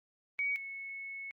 sine tone pair in turn, 2254 / 2200 Hz, C#7 / C#7, +28 / -14 cents, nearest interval unison, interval 42 cents, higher first, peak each -30 / -40 dBFS, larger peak first, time 0.39-0.56 / 0.56-1.31 s, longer second, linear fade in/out 0 ms, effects Opus 32 kbps

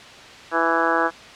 harmonic tone with a mistuned harmonic, 165.4 Hz, E3, 6 cents sharp, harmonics 2 / 3 / 4 / 5 / 6 / 7 / 8 / 9 / 10, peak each -26 / -26 / -26 / -26 / -26 / -26 / -26 / -26 / -26 dBFS, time 0.51-1.11 s, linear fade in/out 50 ms, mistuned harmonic 5, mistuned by +18 cents, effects white hiss -41 dBFS RMS until 1.35 s + low-pass 4000 Hz 12 dB/octave

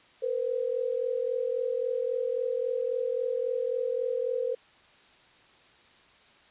sine tone pair together, 467.3 / 511 Hz, A#4 / C5, +4 / -41 cents, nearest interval major second, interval 155 cents, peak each -30 / -29 dBFS, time 0.22-4.55 s, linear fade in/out 10 ms, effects white hiss -58 dBFS RMS until 6.5 s + resampled to 8000 Hz

